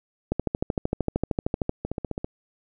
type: two click trains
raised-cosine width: 2 ms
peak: -10 / -15 dBFS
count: 19 / 7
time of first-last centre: 0.32-1.694 / 1.85-2.245 s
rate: 13.1 / 15.2 Hz
effects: none